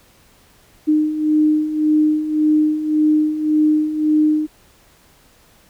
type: beating tone pair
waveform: sine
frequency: 304.6 / 306.4 Hz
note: D#4 / D#4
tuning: -37 / -27 cents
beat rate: 1.8 Hz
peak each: -20 / -14 dBFS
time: 0.87-4.47 s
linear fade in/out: 20 ms
effects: pink hiss -52 dBFS RMS until 5.69 s